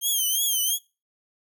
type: tone with vibrato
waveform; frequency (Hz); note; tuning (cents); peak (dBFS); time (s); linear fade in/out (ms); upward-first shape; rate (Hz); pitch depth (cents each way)
5% pulse; 3168; G7; +18; -14; 0.01-0.79; 50; triangle; 2.9; 120
effects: noise-tail reverb RT60 0.3 s tail -24 dB re dry